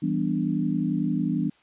sine chord, E minor seventh, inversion none, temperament equal, 164.81 / 196 / 246.9 / 293.7 Hz, E3 / G3 / B3 / D4, 0 / 0 / 0 / 0 cents, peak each -28 dBFS, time 0.02-1.5 s, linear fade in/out 10 ms, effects white hiss -60 dBFS RMS until 1.62 s + resampled to 8000 Hz

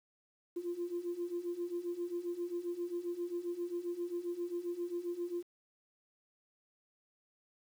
sine beating tone pair, 343.6 / 351.1 Hz, F4 / F4, -28 / +9 cents, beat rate 7.5 Hz, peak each -40 / -37 dBFS, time 0.56-5.43 s, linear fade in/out 10 ms, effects tanh soft clip ceiling -29 dBFS + 10-bit

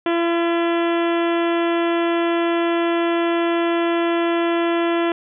harmonic tone with a mistuned harmonic, 339.1 Hz, E4, 49 cents sharp, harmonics 1 / 2 / 3 / 4 / 5 / 6 / 7 / 8 / 9 / 10, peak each -18 / -24 / -28 / -30 / -32 / -34 / -35 / -36 / -37 / -38 dBFS, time 0.06-5.12 s, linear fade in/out 2 ms, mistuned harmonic 6, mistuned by -28 cents, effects none

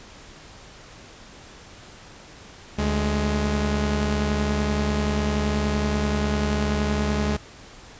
sawtooth tone pair together, 73.2 / 209.2 Hz, D2 / G#3, -5 / +13 cents, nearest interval octave + tritone, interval 1818 cents, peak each -20 dBFS, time 2.78-7.37 s, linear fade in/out 10 ms, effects pink hiss -45 dBFS RMS until 7.99 s + resampled to 16000 Hz

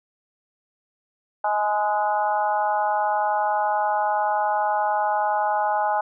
harmonic tone with a mistuned harmonic, 209.5 Hz, G#3, 15 cents sharp, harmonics 3 / 4 / 5 / 6 / 7, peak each -27 / -21 / -30 / -32 / -32 dBFS, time 1.44-6.01 s, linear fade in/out 5 ms, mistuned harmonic 5, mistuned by -35 cents, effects none

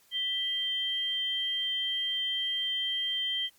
sine tone pair together, 1981 / 3151 Hz, B6 / G7, +5 / +8 cents, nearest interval minor sixth, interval 803 cents, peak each -39 / -28 dBFS, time 0.11-3.5 s, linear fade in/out 50 ms, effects white hiss -63 dBFS RMS until 3.58 s + MP3 96 kbps

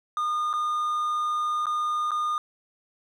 triangle tone with dropouts, 1219 Hz, D#6, 36 cents flat, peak -22 dBFS, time 0.17-2.38 s, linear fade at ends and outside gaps 1 ms, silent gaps 0.53-0.537 / 1.657-1.667 / 2.108-2.116 s, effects none

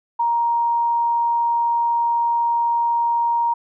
sine tone, 938 Hz, A#5, 11 cents sharp, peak -16 dBFS, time 0.19-3.54 s, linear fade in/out 10 ms, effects none

